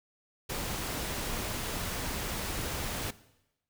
pink noise, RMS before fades -35 dBFS, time 0.49-3.11 s, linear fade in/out 10 ms, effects noise-tail reverb RT60 0.9 s tail -18 dB re dry

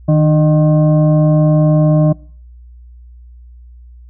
sine tone with frequency modulation, 155.56 Hz, D#3, in tune, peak -7 dBFS, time 0.08-2.13 s, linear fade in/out 10 ms, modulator 457 Hz, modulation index 0.72, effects noise-tail reverb RT60 0.5 s tail -24 dB re dry + added 60 Hz sine -35 dBFS peak until 4.09 s

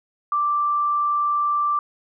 sine tone, 1174.7 Hz, D6, in tune, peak -18 dBFS, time 0.32-1.79 s, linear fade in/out 2 ms, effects none

